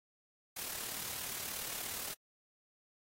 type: noise with amplitude modulation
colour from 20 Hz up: white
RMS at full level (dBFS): -39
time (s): 0.56-2.14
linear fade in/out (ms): 10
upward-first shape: sine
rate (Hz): 37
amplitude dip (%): 50
effects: AAC 48 kbps